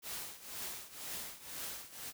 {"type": "noise with tremolo", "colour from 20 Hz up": "white", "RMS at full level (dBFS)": -41, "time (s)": [0.02, 2.13], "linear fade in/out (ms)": 50, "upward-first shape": "triangle", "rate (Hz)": 2, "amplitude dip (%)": 85, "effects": []}